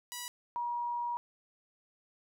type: tone pair in turn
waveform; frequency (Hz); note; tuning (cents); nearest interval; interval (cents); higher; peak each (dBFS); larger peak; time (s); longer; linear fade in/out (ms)
5% pulse / sine; 976 / 955.9; B5 / A#5; -21 / +43; unison; 36; first; -27 / -32; first; 0.12-0.28 / 0.56-1.17; second; 0
effects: none